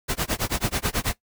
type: noise with tremolo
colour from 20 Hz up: pink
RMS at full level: -23 dBFS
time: 0.08-1.15 s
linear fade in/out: 20 ms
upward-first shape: sine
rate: 9.2 Hz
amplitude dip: 100%
effects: noise-tail reverb RT60 0.1 s tail -17 dB re dry